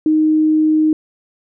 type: tone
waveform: sine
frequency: 310.7 Hz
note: D#4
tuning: 2 cents flat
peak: -10 dBFS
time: 0.06-0.93 s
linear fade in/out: 2 ms
effects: none